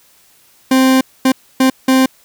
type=tone bursts at uneven times; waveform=40% pulse; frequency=261.8 Hz; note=C4; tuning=1 cent sharp; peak=-7 dBFS; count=4; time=0.71-1.01 / 1.25-1.32 / 1.6-1.7 / 1.88-2.06 s; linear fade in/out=5 ms; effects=white hiss -50 dBFS RMS until 2.24 s